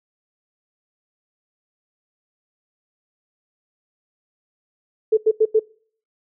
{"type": "tone bursts", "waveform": "sine", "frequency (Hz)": 437.5, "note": "A4", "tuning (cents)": -10, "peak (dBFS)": -11, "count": 4, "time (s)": [5.12, 5.596], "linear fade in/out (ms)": 10, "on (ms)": 53, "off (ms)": 88, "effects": ["noise-tail reverb RT60 0.5 s tail -23 dB re dry"]}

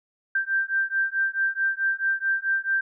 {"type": "beating tone pair", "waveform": "sine", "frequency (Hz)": [1571, 1575.6], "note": ["G6", "G6"], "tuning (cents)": [3, 8], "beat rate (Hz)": 4.6, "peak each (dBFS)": -25, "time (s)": [0.35, 2.81], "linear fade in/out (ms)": 5, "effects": []}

